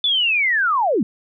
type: linear sweep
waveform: sine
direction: down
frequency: 3520 to 179.9 Hz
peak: -15 dBFS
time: 0.04-1.03 s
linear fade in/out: 2 ms
effects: none